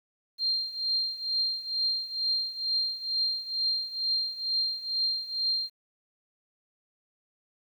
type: tone with tremolo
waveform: sine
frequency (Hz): 4186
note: C8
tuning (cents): 0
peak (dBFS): -23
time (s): 0.38-5.7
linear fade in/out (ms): 50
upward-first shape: triangle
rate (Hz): 2.2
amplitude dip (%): 85
effects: 10-bit